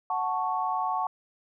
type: chord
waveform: sine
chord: F# minor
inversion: none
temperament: equal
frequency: 740 / 880 / 1108.7 Hz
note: F#5 / A5 / C#6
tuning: 0 / 0 / 0 cents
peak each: -30 dBFS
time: 0.1-1.07 s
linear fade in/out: 2 ms
effects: none